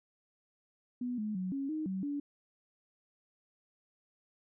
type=tone with pitch steps; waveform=sine; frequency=246.4 / 212.8 / 185.2 / 274.8 / 310.9 / 189.8 / 287.1 Hz; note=B3 / G#3 / F#3 / C#4 / D#4 / F#3 / D4; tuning=-4 / +42 / +2 / -15 / -1 / +44 / -39 cents; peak=-33 dBFS; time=1.01-2.2 s; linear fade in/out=5 ms; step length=170 ms; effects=none